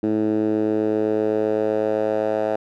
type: tone with band-pass filter sweep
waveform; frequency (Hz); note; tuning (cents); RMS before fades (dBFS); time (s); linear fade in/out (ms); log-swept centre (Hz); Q
10% pulse; 107.8; A2; -35; -21; 0.03-2.56; 5; 300 to 640; 2.4
effects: none